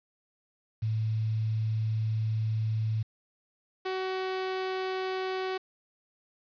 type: tone pair in turn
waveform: sine / sawtooth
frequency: 110 / 375.9 Hz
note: A2 / F#4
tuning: 0 / +27 cents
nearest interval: octave + major sixth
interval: 2127 cents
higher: second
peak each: -26 dBFS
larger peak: neither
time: 0.82-3.03 / 3.85-5.58 s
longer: first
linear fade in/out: 10 ms
effects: resampled to 11025 Hz + 9-bit